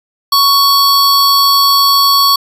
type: tone pair together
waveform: square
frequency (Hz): 1114 / 4456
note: C#6 / C#8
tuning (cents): +8 / +8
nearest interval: 2 octaves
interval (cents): 2400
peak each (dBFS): -10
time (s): 0.32-2.36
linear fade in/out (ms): 5
effects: resampled to 32000 Hz